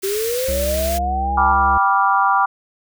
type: band-stop noise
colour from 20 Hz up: white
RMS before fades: -27 dBFS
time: 0.02-0.99 s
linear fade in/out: 20 ms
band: 110 to 1300 Hz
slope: 24 dB/octave
type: linear sweep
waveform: sine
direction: up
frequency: 380 to 880 Hz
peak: -19 dBFS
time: 0.03-1.53 s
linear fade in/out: 10 ms
type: harmonic tone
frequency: 67.4 Hz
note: C#2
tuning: 48 cents flat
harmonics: 1 / 3 / 5 / 7 / 9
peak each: -22 / -32 / -36 / -39 / -41 dBFS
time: 0.48-1.78 s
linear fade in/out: 5 ms
type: chord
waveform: sine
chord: G dominant seventh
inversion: none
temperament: equal with one note detuned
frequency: 784 / 978.7 / 1174.7 / 1396.9 Hz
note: G5 / B5 / D6 / F6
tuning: 0 / -16 / 0 / 0 cents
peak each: -18 / -18 / -17 / -21 dBFS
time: 1.37-2.46 s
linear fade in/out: 10 ms
effects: none